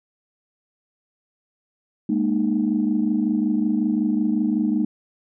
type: chord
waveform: sine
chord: Ab suspended second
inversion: none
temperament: equal with one note detuned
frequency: 207.7 / 233.1 / 306.1 Hz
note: Ab3 / Bb3 / Eb4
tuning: 0 / 0 / -28 cents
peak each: -22 dBFS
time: 2.09-4.85 s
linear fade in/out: 5 ms
effects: tanh soft clip ceiling -10 dBFS